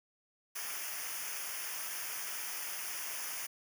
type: noise with comb filter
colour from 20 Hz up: white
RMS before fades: -40 dBFS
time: 0.55-3.47 s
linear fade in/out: 10 ms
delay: 0.25 ms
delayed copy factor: -0.85
effects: none